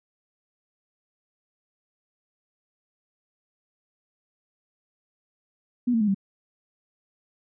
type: tone with pitch steps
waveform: sine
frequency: 244.7 / 227 / 210.6 / 195.34 Hz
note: B3 / A#3 / G#3 / G3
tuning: -16 / -46 / +24 / -6 cents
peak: -19 dBFS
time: 5.87-6.146 s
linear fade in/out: 10 ms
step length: 69 ms
effects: none